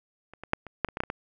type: clicks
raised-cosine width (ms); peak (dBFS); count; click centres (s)
0.5; -30 / -24 / -7 / -26 / -9 / -23 / -17 / -10 / -20 / -16; 10; 0.336 / 0.436 / 0.534 / 0.667 / 0.847 / 0.887 / 0.971 / 1.004 / 1.036 / 1.101
effects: none